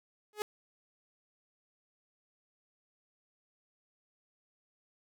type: tone with exponential growth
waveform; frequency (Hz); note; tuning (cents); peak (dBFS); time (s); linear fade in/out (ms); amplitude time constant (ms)
sawtooth; 420.9; G#4; +23; -25; 0.33-0.42; 1; 19
effects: none